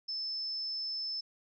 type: tone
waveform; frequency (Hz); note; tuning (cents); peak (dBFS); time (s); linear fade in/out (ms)
sine; 5260; E8; -5; -34; 0.08-1.21; 10
effects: none